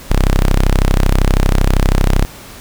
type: tone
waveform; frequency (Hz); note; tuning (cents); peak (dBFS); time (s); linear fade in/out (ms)
sawtooth; 32.7; C1; 0; -5; 0.1-2.25; 0
effects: pink hiss -35 dBFS RMS until 2.6 s